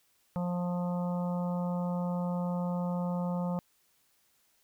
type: harmonic tone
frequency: 176.9 Hz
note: F3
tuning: 23 cents sharp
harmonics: 1 / 3 / 4 / 5 / 6 / 7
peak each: -30 / -38 / -45 / -42 / -49 / -48 dBFS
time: 0.36-3.59 s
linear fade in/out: 0 ms
effects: white hiss -70 dBFS RMS until 4.63 s